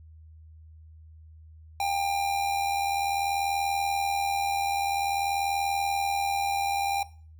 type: tone with amplitude modulation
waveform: square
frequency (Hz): 798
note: G5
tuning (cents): +31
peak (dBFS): -24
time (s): 1.8-7.03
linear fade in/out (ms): 2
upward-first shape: sine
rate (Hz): 80.5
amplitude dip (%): 50
effects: noise-tail reverb RT60 0.4 s tail -18 dB re dry + added 79 Hz sine -47 dBFS peak until 7.39 s